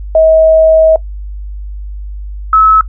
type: tone pair in turn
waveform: sine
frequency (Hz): 639 / 1295.8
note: D#5 / E6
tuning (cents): +46 / -30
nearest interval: octave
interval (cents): 1224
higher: second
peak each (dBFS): -3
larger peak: neither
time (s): 0.15-0.96 / 2.53-2.81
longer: first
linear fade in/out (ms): 2
effects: noise-tail reverb RT60 0.1 s tail -19 dB re dry + added 50 Hz sine -20 dBFS peak until 2.88 s